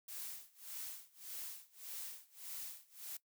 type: noise with tremolo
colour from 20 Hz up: blue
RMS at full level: -45 dBFS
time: 0.08-3.17 s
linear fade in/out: 5 ms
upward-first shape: sine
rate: 1.7 Hz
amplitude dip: 95%
effects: noise-tail reverb RT60 0.1 s tail -19 dB re dry